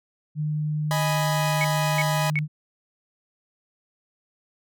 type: tone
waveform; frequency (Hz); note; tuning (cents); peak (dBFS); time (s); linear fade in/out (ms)
sine; 151.7; D#3; -44; -23; 0.35-2.48; 50
type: chord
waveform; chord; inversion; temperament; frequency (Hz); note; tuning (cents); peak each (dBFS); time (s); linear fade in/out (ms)
sawtooth; G# minor; second; equal; 622.3 / 830.6 / 987.8; D#5 / G#5 / B5; 0 / 0 / 0; -24 / -25 / -25; 0.91-2.3; 0
type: tone bursts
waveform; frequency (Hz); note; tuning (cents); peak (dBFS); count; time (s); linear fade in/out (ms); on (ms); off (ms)
sine; 2217; C#7; 0; -22; 3; 1.61-2.389; 0; 33; 340
effects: none